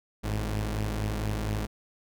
sawtooth tone pair together, 51.17 / 106.6 Hz, G#1 / G#2, -25 / +46 cents, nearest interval octave + minor second, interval 1271 cents, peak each -27 / -27 dBFS, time 0.23-1.67 s, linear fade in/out 20 ms, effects none

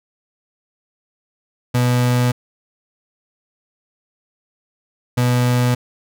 35% pulse tone pair in turn, 123.47 / 123.47 Hz, B2 / B2, 0 / 0 cents, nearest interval unison, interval 0 cents, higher neither, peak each -12 dBFS, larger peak neither, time 1.74-2.32 / 5.17-5.75 s, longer neither, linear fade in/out 10 ms, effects none

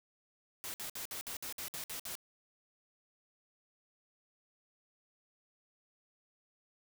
white noise bursts, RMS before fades -42 dBFS, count 10, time 0.64-2.153 s, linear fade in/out 0 ms, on 100 ms, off 57 ms, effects none

